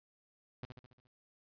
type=tone with echo; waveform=sawtooth; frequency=125.9 Hz; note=B2; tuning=34 cents sharp; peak=-37 dBFS; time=0.63-0.65 s; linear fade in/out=0 ms; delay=70 ms; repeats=6; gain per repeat=-5 dB; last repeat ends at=1.07 s; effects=resampled to 11025 Hz